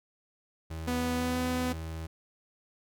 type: tone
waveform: 35% pulse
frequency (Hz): 80.7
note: E2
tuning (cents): -36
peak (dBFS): -34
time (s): 0.7-2.07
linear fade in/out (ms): 10
type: tone with pitch glide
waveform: sawtooth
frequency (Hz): 246.9 to 251.1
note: B3 to B3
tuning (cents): 0 to +29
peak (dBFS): -25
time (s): 0.87-1.73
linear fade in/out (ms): 10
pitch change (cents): +29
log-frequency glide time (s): 1.12-1.42
effects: none